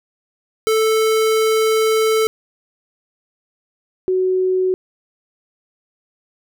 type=tone pair in turn; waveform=square / sine; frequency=440 / 372 Hz; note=A4 / F#4; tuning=0 / +9 cents; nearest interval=minor third; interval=291 cents; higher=first; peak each=-14 dBFS; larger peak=neither; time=0.67-2.27 / 4.08-4.74 s; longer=first; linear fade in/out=0 ms; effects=none